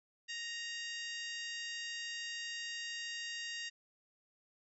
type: harmonic tone with a mistuned harmonic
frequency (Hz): 933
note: A#5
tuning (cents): +1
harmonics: 2 / 3 / 4 / 5 / 6 / 7 / 8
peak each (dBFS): -44 / -45 / -49 / -49 / -52 / -53 / -55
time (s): 0.28-3.7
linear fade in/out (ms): 20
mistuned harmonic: 5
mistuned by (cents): +26
effects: none